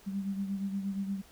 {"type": "beating tone pair", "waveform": "sine", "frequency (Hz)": [195.5, 204], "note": ["G3", "G#3"], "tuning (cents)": [-4, -31], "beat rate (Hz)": 8.5, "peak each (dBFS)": [-32, -40], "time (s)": [0.06, 1.22], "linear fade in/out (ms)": 20, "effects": ["pink hiss -58 dBFS RMS until 1.31 s"]}